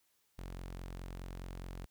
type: tone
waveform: sawtooth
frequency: 44.78 Hz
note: F1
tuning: 44 cents sharp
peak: -39 dBFS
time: 0.38-1.86 s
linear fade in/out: 10 ms
effects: white hiss -75 dBFS RMS until 1.9 s